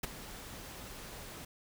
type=noise with ADSR envelope; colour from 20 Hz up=pink; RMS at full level=-33 dBFS; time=0.03-1.45 s; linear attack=8 ms; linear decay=16 ms; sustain=-14 dB; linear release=5 ms; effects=none